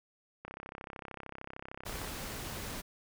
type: click train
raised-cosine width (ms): 0.5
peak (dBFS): -28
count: 55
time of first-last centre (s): 0.45-2.077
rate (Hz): 33.2
type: noise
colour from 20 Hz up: pink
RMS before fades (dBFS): -41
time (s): 1.85-2.82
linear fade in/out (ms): 20
effects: none